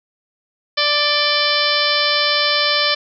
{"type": "harmonic tone with a mistuned harmonic", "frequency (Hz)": 587.3, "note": "D5", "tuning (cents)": 0, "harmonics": [1, 2, 3, 4, 5, 6, 7, 8, 9], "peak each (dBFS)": [-23, -23, -23, -23, -23, -23, -23, -23, -23], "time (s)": [0.77, 2.95], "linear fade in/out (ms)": 10, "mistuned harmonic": 5, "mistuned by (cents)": 57, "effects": []}